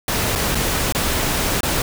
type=noise with dropouts; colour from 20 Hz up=pink; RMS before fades=-20 dBFS; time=0.08-1.82 s; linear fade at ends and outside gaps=2 ms; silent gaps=0.353-0.357 / 0.548-0.553 / 0.924-0.948 / 1.607-1.631 s; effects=none